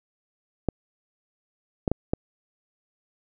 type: clicks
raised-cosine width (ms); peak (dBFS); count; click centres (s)
2; -9; 4; 0.687 / 1.878 / 1.916 / 2.135
effects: none